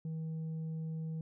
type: tone with tanh clipping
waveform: sine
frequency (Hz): 160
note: D#3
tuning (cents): +49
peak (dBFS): -37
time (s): 0.05-1.21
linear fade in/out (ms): 2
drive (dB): 3
effects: none